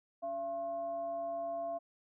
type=tone with frequency modulation; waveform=sine; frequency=678 Hz; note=E5; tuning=49 cents sharp; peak=-35 dBFS; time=0.22-1.79 s; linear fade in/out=20 ms; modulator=396 Hz; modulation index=0.33; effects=none